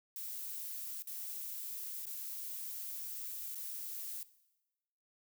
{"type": "noise with dropouts", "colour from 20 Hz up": "violet", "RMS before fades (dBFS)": -43, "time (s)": [0.16, 4.23], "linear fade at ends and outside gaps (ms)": 1, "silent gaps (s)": [[1.023, 1.072], [2.056, 2.067], [3.547, 3.555]], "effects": ["noise-tail reverb RT60 1.0 s tail -18 dB re dry"]}